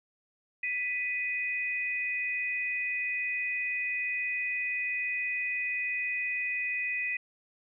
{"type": "tone pair together", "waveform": "sine", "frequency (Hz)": [1981.9, 2497], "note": ["B6", "D#7"], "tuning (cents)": [6, 6], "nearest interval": "major third", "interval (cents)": 400, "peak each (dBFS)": [-33, -31], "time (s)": [0.63, 7.17], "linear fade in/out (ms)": 5, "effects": []}